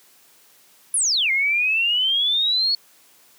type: exponential two-way sweep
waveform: sine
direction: down then up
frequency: 10980 to 2098 to 4423 Hz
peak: -17 dBFS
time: 0.94-2.75 s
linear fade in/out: 2 ms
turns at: 1.31 s
effects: white hiss -54 dBFS RMS until 3.38 s + high-pass 150 Hz 12 dB/octave